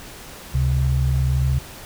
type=tone pair together; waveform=sine; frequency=69.3 / 130.82 Hz; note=C#2 / C3; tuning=0 / 0 cents; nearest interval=major seventh; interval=1100 cents; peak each=-19 dBFS; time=0.54-1.59 s; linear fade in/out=10 ms; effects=pink hiss -39 dBFS RMS until 1.85 s